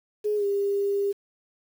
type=tone with pitch glide; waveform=sine; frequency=420 to 401 Hz; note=G#4 to G4; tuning=+19 to +39 cents; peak=-22 dBFS; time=0.24-1.13 s; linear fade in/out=20 ms; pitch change=-80 cents; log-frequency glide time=0.36-0.45 s; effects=8-bit